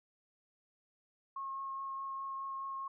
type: tone with vibrato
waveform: sine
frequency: 1083 Hz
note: C#6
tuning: 41 cents flat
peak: -38 dBFS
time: 1.36-2.88 s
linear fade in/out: 5 ms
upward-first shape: triangle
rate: 4.8 Hz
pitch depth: 11 cents each way
effects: none